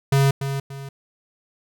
square tone with echo, 137.6 Hz, C#3, 12 cents flat, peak -15 dBFS, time 0.12-0.31 s, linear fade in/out 5 ms, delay 290 ms, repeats 2, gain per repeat -9 dB, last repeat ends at 0.89 s, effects none

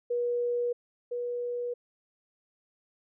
sine tone pair in turn, 482.3 / 484.6 Hz, B4 / B4, -41 / -33 cents, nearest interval unison, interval 8 cents, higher second, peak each -26 / -30 dBFS, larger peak first, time 0.1-0.73 / 1.11-1.74 s, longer neither, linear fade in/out 10 ms, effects none

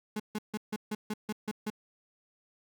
35% pulse tone bursts, 212.9 Hz, G#3, 43 cents sharp, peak -30 dBFS, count 9, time 0.16-1.702 s, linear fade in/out 5 ms, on 38 ms, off 150 ms, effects none

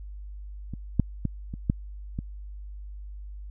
clicks, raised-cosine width 5 ms, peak -21 / -7 / -13 / -22 / -9 / -18 dBFS, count 6, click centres 0.737 / 0.997 / 1.253 / 1.539 / 1.699 / 2.189 s, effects added 50 Hz sine -37 dBFS peak until 3.5 s

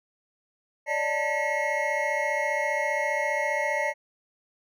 triangle tone cluster, 571 / 606 / 890 / 1925 / 2163 Hz, D5 / D#5 / A5 / B6 / C#7, -49 / -46 / +20 / -45 / -43 cents, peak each -29 dBFS, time 0.86-3.94 s, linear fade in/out 50 ms, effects none

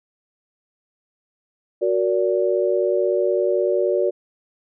sine chord, Gb augmented, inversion none, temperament equal with one note detuned, 370 / 466.2 / 576.9 Hz, Gb4 / Bb4 / D5, 0 / 0 / -31 cents, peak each -20 / -23 / -21 dBFS, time 1.81-4.11 s, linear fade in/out 20 ms, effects none

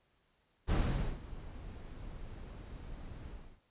brown noise with ADSR envelope, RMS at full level -27 dBFS, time 0.67-3.62 s, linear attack 42 ms, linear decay 470 ms, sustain -19 dB, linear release 320 ms, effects pink hiss -74 dBFS RMS until 3.7 s + resampled to 8000 Hz

